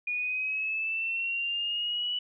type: linear sweep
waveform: sine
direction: up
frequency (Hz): 2442 to 2960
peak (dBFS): -28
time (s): 0.07-2.19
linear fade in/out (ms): 5
effects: none